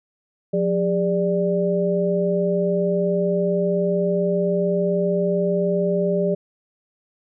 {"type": "tone cluster", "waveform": "sine", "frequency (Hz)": [178.5, 405.6, 590], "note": ["F3", "G#4", "D5"], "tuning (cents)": [38, -41, 8], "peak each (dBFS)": -22, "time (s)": [0.53, 6.35], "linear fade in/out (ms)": 10, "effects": []}